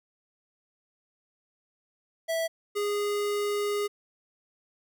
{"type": "tone pair in turn", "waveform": "square", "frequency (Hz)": [656, 411.6], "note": ["E5", "G#4"], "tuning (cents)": [-9, -16], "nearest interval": "minor sixth", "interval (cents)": 807, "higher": "first", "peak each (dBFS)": -27, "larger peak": "neither", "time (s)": [[2.28, 2.48], [2.75, 3.88]], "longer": "second", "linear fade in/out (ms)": 20, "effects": []}